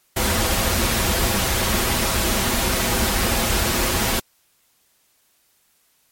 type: noise with comb filter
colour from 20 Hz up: pink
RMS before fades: -20 dBFS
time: 0.16-4.2 s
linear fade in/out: 10 ms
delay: 6.8 ms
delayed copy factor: -0.55
effects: white hiss -62 dBFS RMS until 6.11 s + MP3 64 kbps